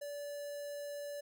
square tone with notch filter, 578 Hz, D5, 28 cents flat, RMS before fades -43 dBFS, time 0.01-1.21 s, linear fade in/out 10 ms, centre 2400 Hz, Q 0.92, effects none

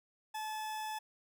40% pulse tone, 864 Hz, A5, 32 cents flat, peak -37 dBFS, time 0.34-0.99 s, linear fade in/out 10 ms, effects none

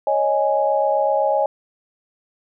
sine chord, C# suspended second, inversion none, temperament equal, 554.4 / 622.3 / 830.6 Hz, C#5 / D#5 / G#5, 0 / 0 / 0 cents, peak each -20 dBFS, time 0.07-1.46 s, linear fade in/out 2 ms, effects none

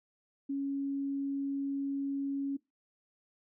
sine tone, 277.2 Hz, C#4, in tune, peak -31 dBFS, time 0.49-2.57 s, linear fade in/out 10 ms, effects noise-tail reverb RT60 0.2 s tail -20 dB re dry

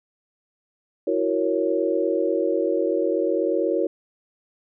sine chord, F# dominant seventh, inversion third, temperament equal, 329.6 / 370 / 466.2 / 554.4 Hz, E4 / F#4 / A#4 / C#5, 0 / 0 / 0 / 0 cents, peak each -25 dBFS, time 1.07-3.87 s, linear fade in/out 5 ms, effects none

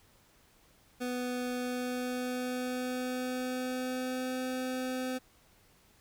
25% pulse tone with pitch glide, 248.3 to 256.2 Hz, B3 to C4, +9 to -36 cents, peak -29 dBFS, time 1-5.19 s, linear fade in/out 20 ms, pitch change +55 cents, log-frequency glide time 1.55-4.41 s, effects pink hiss -64 dBFS RMS until 6 s

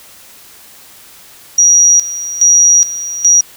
sine tone with tremolo, 5760 Hz, F#8, 47 cents flat, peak -4 dBFS, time 1.58-3.41 s, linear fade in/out 5 ms, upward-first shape square, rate 1.2 Hz, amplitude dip 80%, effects white hiss -39 dBFS RMS until 3.56 s

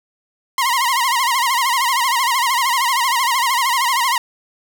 sawtooth tone with vibrato, 1004 Hz, B5, 28 cents sharp, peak -11 dBFS, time 0.58-4.18 s, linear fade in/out 2 ms, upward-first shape sine, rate 13 Hz, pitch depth 140 cents each way, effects none

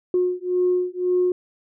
sine beating tone pair, 360.5 / 362.4 Hz, F#4 / F#4, -45 / -36 cents, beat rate 1.9 Hz, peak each -21 dBFS, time 0.14-1.32 s, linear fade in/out 2 ms, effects tanh soft clip ceiling -11 dBFS

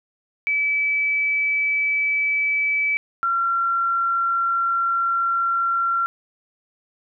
sine tone pair in turn, 2300 / 1367.6 Hz, D7 / F6, -37 / -37 cents, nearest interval major sixth, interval 900 cents, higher first, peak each -18 dBFS, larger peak neither, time 0.47-2.97 / 3.23-6.06 s, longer second, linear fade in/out 0 ms, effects none

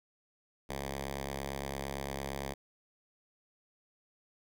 5% pulse tone with notch filter, 68.8 Hz, C#2, 12 cents flat, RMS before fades -39 dBFS, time 0.69-2.54 s, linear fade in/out 10 ms, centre 300 Hz, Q 2, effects none

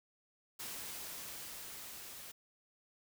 white noise with level ramp, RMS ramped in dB -44 to -50 dBFS, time 0.59-2.32 s, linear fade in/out 10 ms, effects none

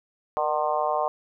harmonic tone with a mistuned harmonic, 151.3 Hz, D#3, 48 cents flat, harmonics 3 / 4 / 5 / 6 / 7 / 8, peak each -33 / -27 / -27 / -31 / -28 / -38 dBFS, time 0.37-1.08 s, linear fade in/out 0 ms, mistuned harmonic 3, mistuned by +59 cents, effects none

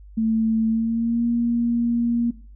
sine tone with pitch glide, 222.7 to 235.8 Hz, A3 to A#3, +21 to +20 cents, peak -18 dBFS, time 0.17-2.31 s, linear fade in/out 10 ms, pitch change +99 cents, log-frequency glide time 0.67-1.25 s, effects noise-tail reverb RT60 0.4 s tail -17 dB re dry + added 50 Hz sine -41 dBFS peak until 2.55 s

